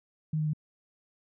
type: tone with pitch steps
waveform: sine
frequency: 155.56 / 153.77 / 152.01 Hz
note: D#3 / D#3 / D#3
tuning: 0 / -20 / -40 cents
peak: -26 dBFS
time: 0.33-0.534 s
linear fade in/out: 5 ms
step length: 68 ms
effects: none

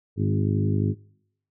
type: harmonic tone with a mistuned harmonic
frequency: 51.4 Hz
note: G#1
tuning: 17 cents flat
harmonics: 2 / 3 / 4 / 5 / 6 / 7 / 8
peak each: -23 / -27 / -29 / -31 / -33 / -34 / -35 dBFS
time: 0.16-0.95 s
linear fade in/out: 50 ms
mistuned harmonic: 5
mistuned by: +21 cents
effects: noise-tail reverb RT60 0.8 s tail -26 dB re dry

